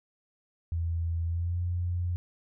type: tone with pitch glide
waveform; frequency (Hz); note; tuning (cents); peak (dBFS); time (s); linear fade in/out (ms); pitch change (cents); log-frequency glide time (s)
sine; 83.6 to 88.11; E2 to F2; +25 to +16; -27; 0.72-2.16; 0; +91; 1.26-1.6
effects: none